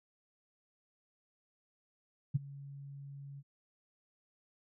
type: tone with ADSR envelope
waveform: sine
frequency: 140 Hz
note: C#3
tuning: 18 cents sharp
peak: -24 dBFS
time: 2.34-3.43 s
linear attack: 16 ms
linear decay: 20 ms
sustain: -21 dB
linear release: 44 ms
effects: none